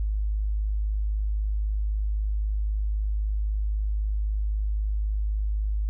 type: tone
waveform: sine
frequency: 51.91 Hz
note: G#1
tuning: in tune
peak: -23 dBFS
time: 0-5.89 s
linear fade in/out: 0 ms
effects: none